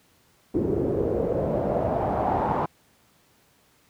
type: noise with low-pass filter sweep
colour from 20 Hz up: pink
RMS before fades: -24 dBFS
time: 0.54-2.66 s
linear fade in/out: 5 ms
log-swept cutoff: 360 to 950 Hz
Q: 3.6
effects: pink hiss -61 dBFS RMS until 3.89 s + high-pass 80 Hz 12 dB/octave